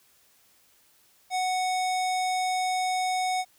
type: tone with low-pass filter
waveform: square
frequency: 740 Hz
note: F#5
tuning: in tune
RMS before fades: -27 dBFS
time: 1.3-3.45 s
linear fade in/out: 50 ms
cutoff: 8600 Hz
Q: 1.2
effects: white hiss -62 dBFS RMS until 3.58 s